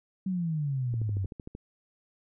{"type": "exponential sweep", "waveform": "sine", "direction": "down", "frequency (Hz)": [193.2, 93.1], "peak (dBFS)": -27, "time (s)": [0.26, 1.26], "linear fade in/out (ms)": 5}
{"type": "click train", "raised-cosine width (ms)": 3, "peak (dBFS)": -27, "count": 9, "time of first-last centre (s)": [0.94, 1.551], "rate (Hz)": 13.1}
{"effects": []}